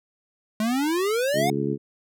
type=exponential sweep; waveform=square; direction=up; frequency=210.3 to 740 Hz; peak=-22 dBFS; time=0.6-1.5 s; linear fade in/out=2 ms
type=harmonic tone; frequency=70.1 Hz; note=C#2; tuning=20 cents sharp; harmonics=2 / 3 / 4 / 5 / 6; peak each=-29 / -29 / -29 / -29 / -29 dBFS; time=1.33-1.78 s; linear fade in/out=50 ms
effects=none